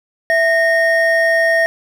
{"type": "tone pair together", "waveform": "triangle", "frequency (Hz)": [660, 1848], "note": ["E5", "A#6"], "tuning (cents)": [2, -16], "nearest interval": "octave + tritone", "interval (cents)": 1782, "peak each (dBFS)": -12, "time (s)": [0.3, 1.66], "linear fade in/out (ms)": 0, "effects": []}